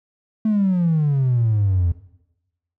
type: exponential sweep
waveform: triangle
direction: down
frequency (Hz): 221.4 to 83.5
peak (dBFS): -12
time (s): 0.45-1.92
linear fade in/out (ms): 5
effects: noise-tail reverb RT60 0.9 s tail -20 dB re dry + tanh soft clip ceiling -11 dBFS